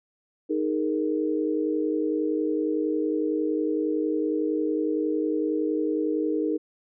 sine chord, D# suspended fourth, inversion none, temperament equal, 311.1 / 415.3 / 466.2 Hz, D#4 / G#4 / A#4, 0 / 0 / 0 cents, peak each -25 / -29 / -29 dBFS, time 0.49-6.58 s, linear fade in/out 20 ms, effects none

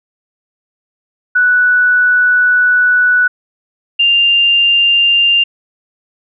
sine tone pair in turn, 1480 / 2794 Hz, F#6 / F7, 0 / 0 cents, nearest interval major seventh, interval 1100 cents, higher second, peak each -7 dBFS, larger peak neither, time 1.35-3.28 / 3.99-5.44 s, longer first, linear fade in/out 10 ms, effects none

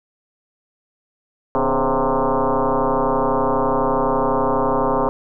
sine tone with frequency modulation, 250 Hz, B3, 21 cents sharp, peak -15 dBFS, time 1.55-5.09 s, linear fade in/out 0 ms, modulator 133 Hz, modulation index 6.7, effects none

